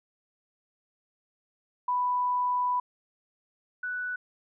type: tone pair in turn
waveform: sine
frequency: 990 / 1483.3 Hz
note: B5 / F#6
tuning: +4 / +4 cents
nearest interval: perfect fifth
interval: 700 cents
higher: second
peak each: -24 / -30 dBFS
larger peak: first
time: 1.88-2.8 / 3.83-4.16 s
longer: first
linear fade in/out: 5 ms
effects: none